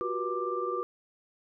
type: tone cluster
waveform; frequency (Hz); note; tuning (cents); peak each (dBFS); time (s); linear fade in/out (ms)
sine; 360.9 / 380.1 / 484.4 / 1182; F#4 / F#4 / B4 / D6; -43 / +47 / -34 / +11; -35 / -36 / -35 / -33; 0.01-0.83; 0
effects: none